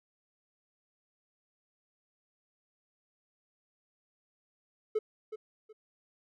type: tone with echo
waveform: triangle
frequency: 432.8 Hz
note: A4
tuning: 29 cents flat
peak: -23 dBFS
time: 4.95-4.99 s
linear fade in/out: 10 ms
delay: 370 ms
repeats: 2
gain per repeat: -12 dB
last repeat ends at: 5.73 s
effects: tanh soft clip ceiling -21 dBFS